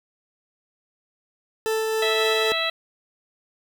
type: tone with tremolo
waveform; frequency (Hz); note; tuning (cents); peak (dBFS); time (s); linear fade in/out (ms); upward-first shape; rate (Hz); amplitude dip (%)
40% pulse; 440.7; A4; +3; -20; 1.66-2.52; 0; triangle; 3.7; 25
type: harmonic tone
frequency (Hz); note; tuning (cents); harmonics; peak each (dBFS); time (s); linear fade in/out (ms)
656; E5; -9; 1 / 2 / 3 / 4 / 5 / 6; -29 / -30 / -29 / -29 / -30 / -27; 2.02-2.7; 5
effects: 8-bit